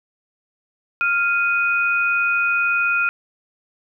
sine tone pair together, 1396.9 / 2489 Hz, F6 / D#7, 0 / 0 cents, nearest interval minor seventh, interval 1000 cents, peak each -18 / -20 dBFS, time 1.01-3.09 s, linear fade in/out 0 ms, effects none

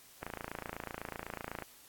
click train, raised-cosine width 0.5 ms, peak -24 dBFS, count 40, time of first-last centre 0.23-1.623 s, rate 28 Hz, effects white hiss -58 dBFS RMS until 1.88 s + AAC 64 kbps

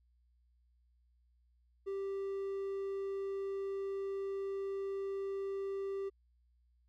triangle tone, 392 Hz, G4, in tune, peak -34 dBFS, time 1.86-6.1 s, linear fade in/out 20 ms, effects added 60 Hz sine -68 dBFS peak until 6.88 s

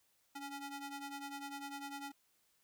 sawtooth ring-modulated tone, 558 Hz, C#5, 11 cents sharp, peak -37 dBFS, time 0.35-2.12 s, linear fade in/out 10 ms, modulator 274 Hz, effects white hiss -75 dBFS RMS until 2.63 s

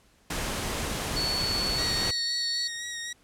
pink noise, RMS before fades -31 dBFS, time 0.3-2.11 s, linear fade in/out 5 ms
sine tone, 4435 Hz, C#8, in tune, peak -27 dBFS, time 1.16-2.68 s, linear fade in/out 10 ms
15% pulse tone with vibrato, 1887 Hz, A#6, 21 cents sharp, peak -27 dBFS, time 1.78-3.13 s, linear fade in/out 5 ms, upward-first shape sine, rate 3.9 Hz, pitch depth 24 cents each way
effects pink hiss -62 dBFS RMS until 3.23 s + low-pass 11000 Hz 12 dB/octave

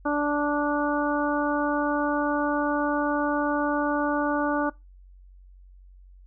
harmonic tone, 292.5 Hz, D4, 7 cents flat, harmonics 1 / 2 / 3 / 4 / 5, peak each -25 / -28 / -30 / -31 / -32 dBFS, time 0.05-4.7 s, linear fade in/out 10 ms, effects noise-tail reverb RT60 0.2 s tail -21 dB re dry + added 46 Hz sine -47 dBFS peak until 6.26 s

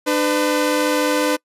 sawtooth tone pair together, 299.6 / 504.7 Hz, D4 / B4, +35 / +38 cents, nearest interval major sixth, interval 903 cents, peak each -15 / -15 dBFS, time 0.06-1.37 s, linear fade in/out 20 ms, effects noise-tail reverb RT60 0.1 s tail -25 dB re dry + resampled to 32000 Hz

